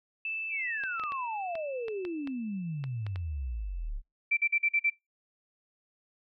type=tone with exponential decay; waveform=sine; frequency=2637 Hz; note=E7; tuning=in tune; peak=-31 dBFS; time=0.25-3.89 s; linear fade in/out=2 ms; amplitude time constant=790 ms
type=exponential sweep; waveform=sine; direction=down; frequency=2442 to 32.26 Hz; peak=-32 dBFS; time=0.49-4.02 s; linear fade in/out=50 ms
type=clicks; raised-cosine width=0.3 ms; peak=-26 dBFS; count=11; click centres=0.837 / 0.997 / 1.037 / 1.121 / 1.554 / 1.883 / 2.051 / 2.274 / 2.84 / 3.066 / 3.159 s
type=tone bursts; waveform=sine; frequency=2339 Hz; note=D7; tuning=8 cents flat; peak=-23 dBFS; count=6; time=4.31-4.901 s; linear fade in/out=10 ms; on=61 ms; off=45 ms
effects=noise-tail reverb RT60 0.2 s tail -23 dB re dry